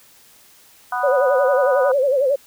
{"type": "harmonic tone", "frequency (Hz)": 246.9, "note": "B3", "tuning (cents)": 0, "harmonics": [3, 4, 5, 6], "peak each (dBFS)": [-24, -25, -26, -27], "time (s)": [0.92, 1.92], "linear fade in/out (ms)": 5}
{"type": "tone with vibrato", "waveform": "sine", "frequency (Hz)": 542, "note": "C#5", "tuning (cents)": -39, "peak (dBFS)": -14, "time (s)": [1.03, 2.36], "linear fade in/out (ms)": 10, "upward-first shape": "sine", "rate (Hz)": 11, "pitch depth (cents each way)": 120}
{"effects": ["white hiss -50 dBFS RMS until 2.46 s"]}